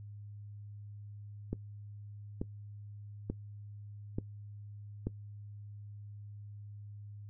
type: click train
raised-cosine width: 3 ms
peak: -21 dBFS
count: 5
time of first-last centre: 1.53-5.07 s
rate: 1.13 Hz
effects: noise-tail reverb RT60 0.1 s tail -19 dB re dry + added 103 Hz sine -45 dBFS peak until 7.29 s